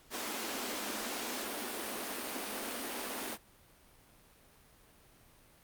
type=high-pass noise; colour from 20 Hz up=pink; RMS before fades=-39 dBFS; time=0.1-3.38 s; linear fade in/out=50 ms; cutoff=210 Hz; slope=96 dB/octave; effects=pink hiss -62 dBFS RMS until 5.63 s + Opus 48 kbps